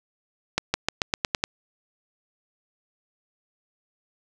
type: accelerating click train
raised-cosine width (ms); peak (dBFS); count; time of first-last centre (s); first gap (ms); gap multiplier
0.2; -4; 8; 0.58-1.439; 160; 0.91
effects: none